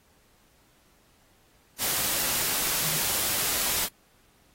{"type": "tone in noise", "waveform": "sine", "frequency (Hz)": 157.1, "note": "D#3", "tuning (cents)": 17, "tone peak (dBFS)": -38, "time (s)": [2.8, 3.01], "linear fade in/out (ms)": 50, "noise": "white", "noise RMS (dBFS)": -27, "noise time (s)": [1.78, 3.89], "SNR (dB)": -14, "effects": ["pink hiss -63 dBFS RMS until 4.54 s", "AAC 48 kbps"]}